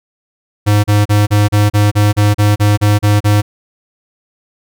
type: tone bursts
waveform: square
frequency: 103.83 Hz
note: G#2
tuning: in tune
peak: -8 dBFS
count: 13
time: 0.66-3.42 s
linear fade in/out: 20 ms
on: 180 ms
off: 35 ms
effects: none